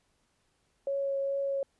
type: tone with vibrato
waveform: sine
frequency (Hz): 552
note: C#5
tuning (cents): -7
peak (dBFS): -28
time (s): 0.87-1.63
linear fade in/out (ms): 2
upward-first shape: triangle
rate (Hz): 2.4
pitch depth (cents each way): 11
effects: pink hiss -73 dBFS RMS until 1.79 s + resampled to 24000 Hz